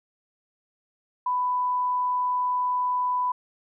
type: tone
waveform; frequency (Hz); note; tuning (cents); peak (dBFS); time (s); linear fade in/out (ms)
sine; 995; B5; +13; -22; 1.26-3.32; 5
effects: none